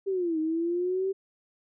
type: linear two-way sweep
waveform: sine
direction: down then up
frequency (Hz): 397.8 to 311.1 to 390.2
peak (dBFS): -25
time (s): 0.06-1.13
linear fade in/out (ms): 20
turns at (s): 0.39
effects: none

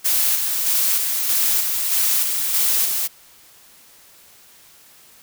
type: noise with tremolo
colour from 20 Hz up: blue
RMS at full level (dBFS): -18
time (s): 0.04-3.08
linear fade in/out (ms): 20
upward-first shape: square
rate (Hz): 1.6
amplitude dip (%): 35
effects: white hiss -49 dBFS RMS until 5.22 s

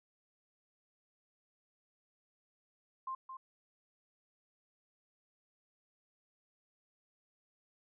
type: tone with echo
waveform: sine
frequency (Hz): 1052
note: C6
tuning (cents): +9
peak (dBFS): -37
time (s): 3.07-3.15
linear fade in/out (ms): 5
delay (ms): 220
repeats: 1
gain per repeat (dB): -7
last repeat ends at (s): 3.37
effects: none

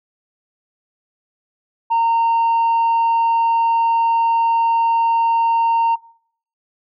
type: tone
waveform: sine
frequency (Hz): 920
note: A#5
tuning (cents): -23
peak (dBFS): -11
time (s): 1.9-5.96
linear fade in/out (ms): 20
effects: noise-tail reverb RT60 0.6 s tail -23 dB re dry + tanh soft clip ceiling -12 dBFS

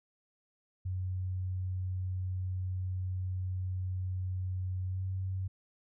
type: tone with pitch glide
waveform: sine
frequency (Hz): 92.5 to 94.33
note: F#2 to F#2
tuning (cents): 0 to +34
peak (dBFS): -32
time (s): 0.85-5.48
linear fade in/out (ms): 10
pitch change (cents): +34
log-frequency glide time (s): 4.87-5.04
effects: none

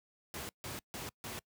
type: noise bursts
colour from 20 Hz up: pink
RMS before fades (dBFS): -42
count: 4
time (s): 0.34-1.39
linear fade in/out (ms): 0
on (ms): 150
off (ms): 150
effects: noise-tail reverb RT60 0.1 s tail -25 dB re dry + high-pass 80 Hz 12 dB/octave

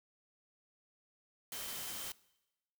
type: tone in noise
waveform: sine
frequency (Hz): 3109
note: G7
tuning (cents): -15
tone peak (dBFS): -53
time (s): 1.52-2.12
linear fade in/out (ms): 2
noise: white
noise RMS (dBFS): -43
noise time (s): 1.52-2.12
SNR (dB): -13
effects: noise-tail reverb RT60 1.0 s tail -22 dB re dry

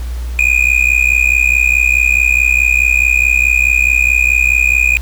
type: tone with amplitude modulation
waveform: triangle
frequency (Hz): 2460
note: D#7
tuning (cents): -20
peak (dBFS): -3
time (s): 0.39-4.97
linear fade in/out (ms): 0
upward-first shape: sine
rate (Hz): 64.7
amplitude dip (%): 100
effects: added 60 Hz sine -18 dBFS peak until 5.01 s + pink hiss -37 dBFS RMS until 5.01 s

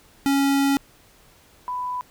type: tone pair in turn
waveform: square / sine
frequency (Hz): 277.2 / 994.7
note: C#4 / B5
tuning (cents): 0 / +12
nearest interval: octave + minor seventh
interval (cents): 2212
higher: second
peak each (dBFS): -18 / -25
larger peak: first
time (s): 0.26-0.77 / 1.68-2.01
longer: first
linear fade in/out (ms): 0
effects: pink hiss -54 dBFS RMS until 2.1 s

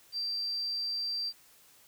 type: tone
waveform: sine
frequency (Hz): 4699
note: D8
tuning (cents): 0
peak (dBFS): -31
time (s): 0.12-1.33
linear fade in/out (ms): 50
effects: white hiss -60 dBFS RMS until 1.87 s

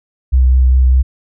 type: tone with vibrato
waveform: sine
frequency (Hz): 64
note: C2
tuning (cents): -38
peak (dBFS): -6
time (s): 0.32-1.03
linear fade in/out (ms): 20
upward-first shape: sine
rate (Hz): 5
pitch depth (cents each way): 16
effects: none

